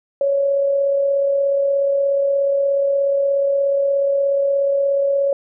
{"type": "tone with amplitude modulation", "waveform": "sine", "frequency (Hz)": 557, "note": "C#5", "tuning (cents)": 8, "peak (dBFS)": -13, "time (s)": [0.21, 5.33], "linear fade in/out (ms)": 2, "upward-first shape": "sine", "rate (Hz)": 36.8, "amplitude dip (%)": 30, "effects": []}